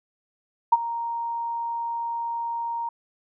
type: tone with ADSR envelope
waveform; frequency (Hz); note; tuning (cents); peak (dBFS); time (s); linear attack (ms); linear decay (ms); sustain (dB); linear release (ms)
sine; 932.3; A#5; 0; -10; 0.72-2.89; 9; 33; -16; 4
effects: none